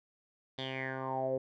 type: tone with low-pass filter sweep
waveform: 10% pulse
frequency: 132.1 Hz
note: C3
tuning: 17 cents sharp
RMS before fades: -36 dBFS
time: 0.58-1.38 s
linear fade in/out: 5 ms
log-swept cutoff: 3800 to 470 Hz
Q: 7.1
effects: none